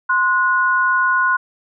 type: tone pair together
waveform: sine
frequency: 1045.2 / 1459 Hz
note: C6 / F#6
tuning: -2 / -25 cents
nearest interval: tritone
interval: 577 cents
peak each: -17 / -15 dBFS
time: 0.09-1.37 s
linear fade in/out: 10 ms
effects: none